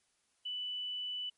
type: tone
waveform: sine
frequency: 2980 Hz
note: F#7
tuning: 12 cents sharp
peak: -36 dBFS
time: 0.45-1.3 s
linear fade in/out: 10 ms
effects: white hiss -75 dBFS RMS until 1.37 s + MP3 48 kbps